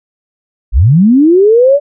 sine linear sweep, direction up, 41.03 to 587.3 Hz, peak -3 dBFS, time 0.72-1.8 s, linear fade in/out 50 ms, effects none

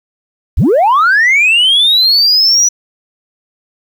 sine linear sweep, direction up, 31.13 to 5930 Hz, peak -4 dBFS, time 0.57-2.69 s, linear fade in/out 10 ms, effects tanh soft clip ceiling -4 dBFS + 7-bit

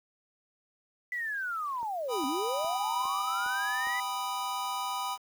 sine linear two-way sweep, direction down then up, 2001 to 255.2 to 2001 Hz, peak -31 dBFS, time 1.12-4 s, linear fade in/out 2 ms, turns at 2.26 s
click train, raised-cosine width 1 ms, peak -34 dBFS, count 6, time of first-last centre 1.83-3.871 s, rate 2.45 Hz
square chord, G augmented, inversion none, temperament equal, 784 / 987.8 / 1244.5 Hz, G5 / B5 / D#6, 0 / 0 / 0 cents, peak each -38 / -35 / -38 dBFS, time 2.08-5.18 s, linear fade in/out 50 ms
effects 9-bit

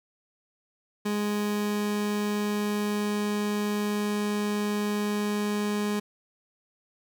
30% pulse tone, 207.7 Hz, G#3, in tune, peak -23 dBFS, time 1.05-6 s, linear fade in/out 10 ms, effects none

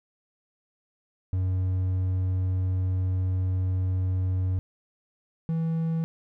triangle tone pair in turn, 92.8 / 163.22 Hz, F#2 / E3, +6 / -17 cents, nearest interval minor seventh, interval 977 cents, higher second, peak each -21 / -22 dBFS, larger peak first, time 1.33-4.59 / 5.49-6.04 s, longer first, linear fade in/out 0 ms, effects none

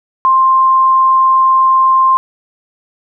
sine tone, 1052 Hz, C6, 9 cents sharp, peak -6 dBFS, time 0.25-2.17 s, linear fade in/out 0 ms, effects none

